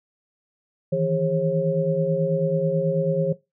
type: tone cluster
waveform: sine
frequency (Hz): 157.4 / 166.6 / 405.2 / 540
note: D#3 / E3 / G#4 / C#5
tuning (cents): +20 / +19 / -43 / -45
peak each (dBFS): -27 / -25 / -29 / -21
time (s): 0.92-3.33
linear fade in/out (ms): 10
effects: noise-tail reverb RT60 0.2 s tail -18 dB re dry